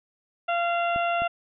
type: harmonic tone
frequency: 689 Hz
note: F5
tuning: 24 cents flat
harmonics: 1 / 2 / 3 / 4 / 5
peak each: -24 / -29 / -38 / -32 / -43 dBFS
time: 0.48-1.28 s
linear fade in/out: 10 ms
type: clicks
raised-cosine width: 3 ms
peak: -24 / -26 dBFS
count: 2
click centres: 0.961 / 1.22 s
effects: none